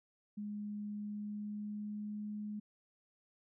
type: tone with pitch glide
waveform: sine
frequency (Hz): 207.7 to 209.7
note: G#3 to G#3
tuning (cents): 0 to +17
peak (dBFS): -39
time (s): 0.37-2.6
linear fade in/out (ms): 10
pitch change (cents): +17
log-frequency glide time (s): 0.91-2.29
effects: none